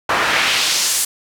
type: noise with band-pass filter sweep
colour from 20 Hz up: pink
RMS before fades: -17 dBFS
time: 0.09-1.05 s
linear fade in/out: 5 ms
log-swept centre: 1100 to 9700 Hz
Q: 1.2
effects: none